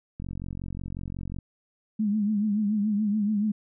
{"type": "click train", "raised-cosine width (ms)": 5, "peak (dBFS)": -23, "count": 55, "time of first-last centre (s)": [0.2, 1.387], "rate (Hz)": 45.5}
{"type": "tone with vibrato", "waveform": "sine", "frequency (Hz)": 209.3, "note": "G#3", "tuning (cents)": 14, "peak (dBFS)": -22, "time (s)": [1.99, 3.52], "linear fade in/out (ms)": 10, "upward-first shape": "triangle", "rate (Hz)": 7, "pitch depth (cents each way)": 88}
{"effects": []}